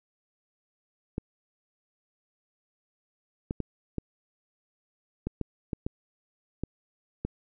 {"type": "clicks", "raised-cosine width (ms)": 3, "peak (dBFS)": -17, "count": 10, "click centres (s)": [1.181, 3.509, 3.603, 3.983, 5.27, 5.413, 5.732, 5.865, 6.636, 7.25], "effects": []}